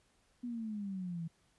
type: exponential sweep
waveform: sine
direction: down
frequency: 246.9 to 161.8 Hz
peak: -37 dBFS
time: 0.43-1.28 s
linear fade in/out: 10 ms
effects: pink hiss -72 dBFS RMS until 1.58 s + resampled to 24000 Hz